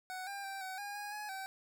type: tone with pitch steps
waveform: 25% pulse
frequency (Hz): 744 / 798 / 782 / 755 / 814 / 823 / 840 / 770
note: F#5 / G5 / G5 / F#5 / G#5 / G#5 / G#5 / G5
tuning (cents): +9 / +31 / -4 / +35 / -35 / -16 / +19 / -31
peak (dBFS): -37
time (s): 0.1-1.46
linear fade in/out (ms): 0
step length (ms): 170
effects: none